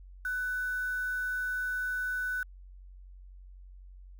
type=tone with quantisation; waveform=sine; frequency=1496 Hz; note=F#6; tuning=19 cents sharp; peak=-30 dBFS; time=0.25-2.43 s; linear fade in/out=2 ms; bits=8; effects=added 46 Hz sine -47 dBFS peak until 4.19 s